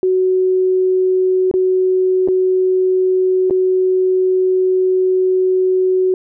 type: tone with dropouts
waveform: sine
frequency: 372 Hz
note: F#4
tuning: 9 cents sharp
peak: -11 dBFS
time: 0.03-6.14 s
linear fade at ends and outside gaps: 1 ms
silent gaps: 1.513-1.539 / 2.276-2.285 / 3.499-3.508 s
effects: none

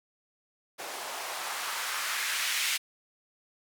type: noise with band-pass filter sweep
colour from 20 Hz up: blue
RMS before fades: -33 dBFS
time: 0.78-2.78 s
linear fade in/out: 20 ms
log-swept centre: 560 to 2400 Hz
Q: 1.4
effects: none

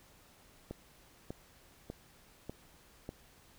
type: click train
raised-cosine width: 2 ms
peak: -27 dBFS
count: 5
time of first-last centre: 0.71-3.091 s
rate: 1.68 Hz
effects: pink hiss -62 dBFS RMS until 3.58 s

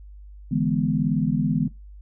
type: chord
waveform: sine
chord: E dominant seventh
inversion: third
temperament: equal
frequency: 146.83 / 164.81 / 207.7 / 246.9 Hz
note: D3 / E3 / G#3 / B3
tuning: 0 / 0 / 0 / 0 cents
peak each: -25 dBFS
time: 0.51-1.68 s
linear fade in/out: 10 ms
effects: noise-tail reverb RT60 0.2 s tail -19 dB re dry + added 50 Hz sine -40 dBFS peak until 2.01 s

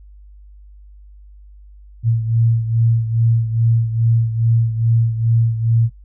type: beating tone pair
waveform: sine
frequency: 114.1 / 116.5 Hz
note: A#2 / A#2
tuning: -37 / -1 cents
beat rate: 2.4 Hz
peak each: -14 / -20 dBFS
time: 2.03-5.9 s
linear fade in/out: 50 ms
effects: noise-tail reverb RT60 0.1 s tail -21 dB re dry + added 50 Hz sine -39 dBFS peak until 6.04 s

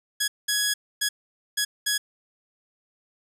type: tone bursts at uneven times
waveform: 10% pulse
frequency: 1672 Hz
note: G#6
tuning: 11 cents sharp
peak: -13 dBFS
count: 5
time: 0.2-0.28 / 0.48-0.74 / 1.01-1.09 / 1.57-1.65 / 1.86-1.98 s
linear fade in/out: 10 ms
effects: none

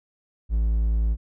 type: tone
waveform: triangle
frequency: 55 Hz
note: A1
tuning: in tune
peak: -17 dBFS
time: 0.49-1.17 s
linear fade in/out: 50 ms
effects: none

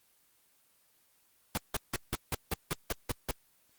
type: noise bursts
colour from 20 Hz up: pink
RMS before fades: -31 dBFS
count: 10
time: 1.55-3.31 s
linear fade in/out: 0 ms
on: 23 ms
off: 170 ms
effects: white hiss -68 dBFS RMS until 3.78 s + Opus 24 kbps

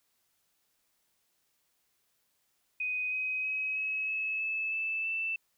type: tone with pitch steps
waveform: sine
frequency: 2500 / 2522 / 2544 / 2566 / 2588 / 2611 / 2633 / 2656 Hz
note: D#7 / D#7 / D#7 / E7 / E7 / E7 / E7 / E7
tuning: +8 / +23 / +38 / -47 / -32 / -17 / -3 / +12 cents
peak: -30 dBFS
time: 2.8-5.36 s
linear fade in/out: 5 ms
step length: 320 ms
effects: white hiss -75 dBFS RMS until 5.57 s

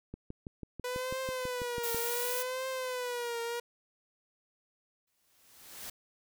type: click train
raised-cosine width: 3 ms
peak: -28 dBFS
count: 12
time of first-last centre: 0.14-1.946 s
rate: 6.09 Hz
type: tone with vibrato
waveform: sawtooth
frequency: 493.9 Hz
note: B4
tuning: in tune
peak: -30 dBFS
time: 0.84-3.6 s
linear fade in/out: 5 ms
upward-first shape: triangle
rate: 0.68 Hz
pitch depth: 110 cents each way
type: noise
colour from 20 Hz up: blue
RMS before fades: -36 dBFS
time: 1.83-2.43 s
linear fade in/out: 10 ms
type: noise with exponential growth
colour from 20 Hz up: white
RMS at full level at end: -41 dBFS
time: 5.07-5.9 s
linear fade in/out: 5 ms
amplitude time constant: 180 ms
effects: none

